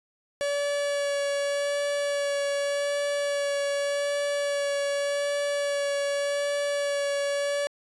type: tone with vibrato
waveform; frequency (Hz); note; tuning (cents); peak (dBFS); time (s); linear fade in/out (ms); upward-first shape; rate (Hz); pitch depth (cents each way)
45% pulse; 570; C#5; +48; -25; 0.41-7.67; 0; sine; 0.85; 12
effects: resampled to 24000 Hz